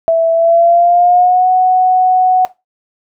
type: tone with pitch glide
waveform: sine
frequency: 659.3 to 740 Hz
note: E5 to F#5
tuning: 0 to 0 cents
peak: -6 dBFS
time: 0.08-2.45 s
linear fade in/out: 0 ms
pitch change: +200 cents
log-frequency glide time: 0.32-1.49 s
effects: noise-tail reverb RT60 0.2 s tail -17 dB re dry